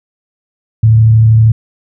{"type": "tone with frequency modulation", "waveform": "sine", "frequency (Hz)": 111.5, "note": "A2", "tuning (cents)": 23, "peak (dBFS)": -3, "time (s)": [0.83, 1.52], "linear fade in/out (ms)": 5, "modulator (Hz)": 32.7, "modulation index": 0.22, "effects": []}